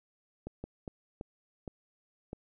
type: slowing click train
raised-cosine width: 2 ms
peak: -26 dBFS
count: 6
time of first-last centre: 0.47-2.331 s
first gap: 170 ms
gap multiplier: 1.4
effects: none